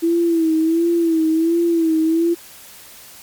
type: tone with vibrato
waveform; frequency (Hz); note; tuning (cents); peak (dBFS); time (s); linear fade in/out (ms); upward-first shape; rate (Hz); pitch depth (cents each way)
sine; 329.3; E4; -2; -13; 0.02-2.35; 20; sine; 1.4; 63
effects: white hiss -41 dBFS RMS until 3.22 s + MP3 96 kbps